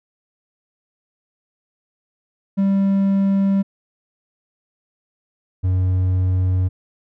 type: tone pair in turn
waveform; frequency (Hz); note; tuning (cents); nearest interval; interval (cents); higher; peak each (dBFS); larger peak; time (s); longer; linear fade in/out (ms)
triangle; 196 / 92.34; G3 / F#2; 0 / -3; octave + minor second; 1303; first; -12 / -13; first; 2.57-3.63 / 5.63-6.69; neither; 20
effects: none